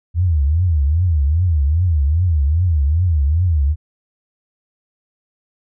sine tone with vibrato, 79.5 Hz, D#2, 38 cents sharp, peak -12 dBFS, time 0.14-3.76 s, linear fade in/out 50 ms, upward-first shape triangle, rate 2.5 Hz, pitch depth 290 cents each way, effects none

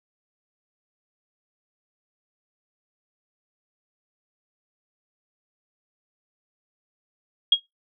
sine tone with exponential decay, 3281 Hz, G#7, 22 cents flat, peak -9 dBFS, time 7.52-7.6 s, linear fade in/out 5 ms, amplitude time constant 17 ms, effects noise-tail reverb RT60 0.2 s tail -24 dB re dry

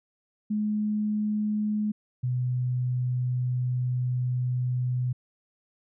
sine tone pair in turn, 211.3 / 125.21 Hz, G#3 / B2, +30 / +24 cents, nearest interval major sixth, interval 906 cents, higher first, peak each -24 dBFS, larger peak neither, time 0.5-1.92 / 2.23-5.13 s, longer second, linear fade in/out 10 ms, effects none

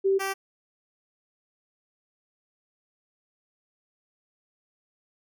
sine / 10% pulse tone pair in turn, 388.6 / 388.6 Hz, G4 / G4, -15 / -15 cents, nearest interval unison, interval 0 cents, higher neither, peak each -19 dBFS, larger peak neither, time 0.04-0.19 / 0.19-0.34 s, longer neither, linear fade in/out 20 ms, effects none

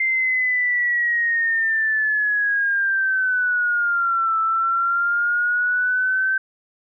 sine linear two-way sweep, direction down then up, 2093 to 1318.5 to 1551 Hz, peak -17 dBFS, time 0-6.38 s, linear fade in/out 5 ms, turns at 4.39 s, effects none

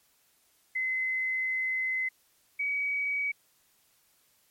sine tone pair in turn, 2046 / 2268 Hz, C7 / C#7, -39 / +39 cents, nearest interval major second, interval 178 cents, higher second, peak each -27 / -27 dBFS, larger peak neither, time 0.75-2.09 / 2.59-3.32 s, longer first, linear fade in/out 10 ms, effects white hiss -67 dBFS RMS until 4.5 s + MP3 64 kbps

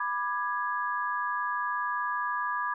sine chord, G# diminished, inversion first, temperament equal with one note detuned, 987.8 / 1188.3 / 1661.2 Hz, B5 / D6 / G#6, 0 / +20 / 0 cents, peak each -32 / -32 / -33 dBFS, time 0-2.74 s, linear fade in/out 5 ms, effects none

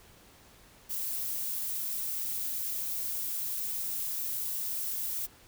violet noise, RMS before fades -34 dBFS, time 0.89-5.27 s, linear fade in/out 20 ms, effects pink hiss -57 dBFS RMS until 5.47 s

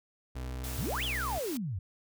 35% pulse tone, 63.4 Hz, B1, 46 cents sharp, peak -34 dBFS, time 0.35-1.39 s, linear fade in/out 10 ms
white noise, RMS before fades -42 dBFS, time 0.64-1.57 s, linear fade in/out 0 ms
sine exponential two-way sweep, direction up then down, 82.41 to 3520 to 82.41 Hz, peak -32 dBFS, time 0.77-1.79 s, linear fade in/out 5 ms, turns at 1.04 s
effects none

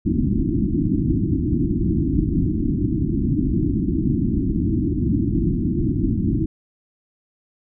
white low-pass noise, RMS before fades -20 dBFS, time 0.05-6.46 s, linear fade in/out 10 ms, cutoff 340 Hz, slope 96 dB/octave, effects none

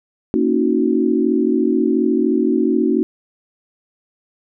sine chord, D# minor seventh, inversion second, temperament equal with one note detuned, 233.1 / 277.2 / 316 / 370 Hz, A#3 / C#4 / D#4 / F#4, 0 / 0 / +27 / 0 cents, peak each -19 dBFS, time 0.34-3.03 s, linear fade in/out 0 ms, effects none

